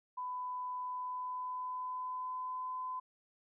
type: tone with pitch glide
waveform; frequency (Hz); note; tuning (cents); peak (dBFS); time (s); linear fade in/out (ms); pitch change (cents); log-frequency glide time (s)
sine; 1000 to 1016.3; B5 to B5; +21 to +49; -37; 0.17-3; 10; +28; 0.79-2.78
effects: none